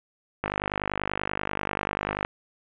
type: click train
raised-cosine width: 0.5 ms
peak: -11 dBFS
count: 92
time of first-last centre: 0.44-2.249 s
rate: 50.3 Hz
effects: resampled to 8000 Hz + 7-bit